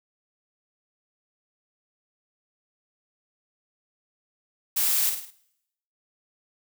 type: noise with echo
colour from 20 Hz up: blue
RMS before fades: -24 dBFS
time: 4.76-5.1 s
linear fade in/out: 10 ms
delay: 52 ms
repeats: 4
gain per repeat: -6 dB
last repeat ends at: 5.308 s
effects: noise-tail reverb RT60 0.8 s tail -21 dB re dry